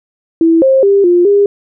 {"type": "tone with pitch steps", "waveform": "sine", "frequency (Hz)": [329, 532, 398.2, 351.3, 404.5], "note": ["E4", "C5", "G4", "F4", "G#4"], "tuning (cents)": [-3, 29, 27, 10, -46], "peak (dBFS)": -5, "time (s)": [0.41, 1.46], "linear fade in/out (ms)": 2, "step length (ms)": 210, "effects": []}